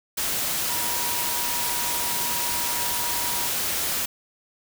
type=tone in noise; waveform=sine; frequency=958 Hz; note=A#5; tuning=47 cents sharp; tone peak=-33 dBFS; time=0.69-3.48 s; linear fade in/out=10 ms; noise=white; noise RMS=-26 dBFS; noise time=0.17-4.06 s; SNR=-10 dB; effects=none